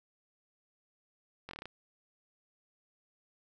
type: slowing click train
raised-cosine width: 0.3 ms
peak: -27 dBFS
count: 7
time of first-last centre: 1.49-1.656 s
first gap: 21 ms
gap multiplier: 1.11
effects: none